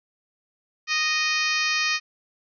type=harmonic tone; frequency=620 Hz; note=D#5; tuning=6 cents flat; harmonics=2 / 3 / 4 / 5 / 6 / 7 / 8 / 9 / 10; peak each=-31 / -27 / -25 / -34 / -35 / -31 / -32 / -32 / -38 dBFS; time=0.87-2 s; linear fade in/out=50 ms; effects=none